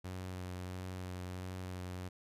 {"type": "tone with vibrato", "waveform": "sawtooth", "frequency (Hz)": 91.6, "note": "F#2", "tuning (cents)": -17, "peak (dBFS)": -37, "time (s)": [0.04, 2.09], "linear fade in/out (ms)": 10, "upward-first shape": "sine", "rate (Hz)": 1.5, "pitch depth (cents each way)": 17, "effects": ["resampled to 32000 Hz"]}